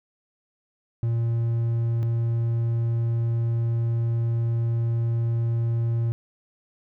triangle tone pair in turn, 116.1 / 116.1 Hz, A#2 / A#2, -7 / -7 cents, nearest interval unison, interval 0 cents, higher neither, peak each -19 dBFS, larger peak neither, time 1.03-2.03 / 2.03-6.12 s, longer second, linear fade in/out 0 ms, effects none

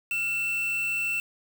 triangle tone with quantisation, 2677 Hz, E7, 26 cents sharp, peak -24 dBFS, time 0.11-1.2 s, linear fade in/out 2 ms, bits 6, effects none

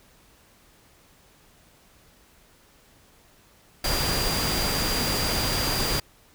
sine tone in noise, 4771 Hz, D8, 26 cents sharp, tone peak -29 dBFS, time 3.84-6 s, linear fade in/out 5 ms, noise pink, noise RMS -26 dBFS, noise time 3.84-6 s, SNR -6 dB, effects pink hiss -57 dBFS RMS until 6.34 s

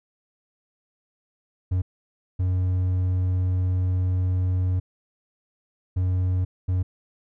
triangle tone bursts at uneven times, 91.7 Hz, F#2, 15 cents flat, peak -18 dBFS, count 4, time 1.71-1.82 / 2.39-4.8 / 5.96-6.45 / 6.68-6.83 s, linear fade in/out 10 ms, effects none

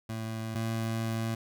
25% pulse tone pair in turn, 111.7 / 112.93 Hz, A2 / A2, +27 / +46 cents, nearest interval unison, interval 19 cents, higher second, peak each -30 / -26 dBFS, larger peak second, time 0.09-0.55 / 0.55-1.35 s, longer second, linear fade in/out 5 ms, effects none

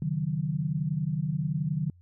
sine tone cluster, 135.2 / 154 / 185.3 Hz, C#3 / D#3 / F#3, -43 / -17 / +3 cents, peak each -33 / -28 / -33 dBFS, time 0.02-1.9 s, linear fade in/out 2 ms, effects added 88 Hz sine -53 dBFS peak until 2.01 s

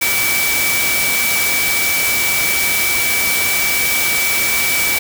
sine tone in noise, 2297 Hz, D7, 39 cents flat, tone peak -17 dBFS, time 0.01-4.99 s, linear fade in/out 10 ms, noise white, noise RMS -18 dBFS, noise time 0.01-4.99 s, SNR -2 dB, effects none

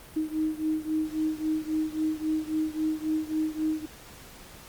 sine beating tone pair, 311.1 / 314.8 Hz, D#4 / D#4, 0 / +20 cents, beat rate 3.7 Hz, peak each -28 / -30 dBFS, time 0.16-3.86 s, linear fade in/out 10 ms, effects pink hiss -48 dBFS RMS until 4.68 s + Opus 32 kbps

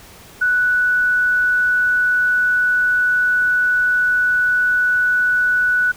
sine tone, 1480 Hz, F#6, in tune, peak -13 dBFS, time 0.41-5.92 s, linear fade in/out 10 ms, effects pink hiss -42 dBFS RMS until 5.96 s

